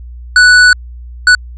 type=tone bursts at uneven times; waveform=square; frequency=1481 Hz; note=F#6; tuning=1 cent sharp; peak=-3 dBFS; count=2; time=0.36-0.73 / 1.27-1.35 s; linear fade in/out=2 ms; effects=added 60 Hz sine -26 dBFS peak until 1.57 s + resampled to 16000 Hz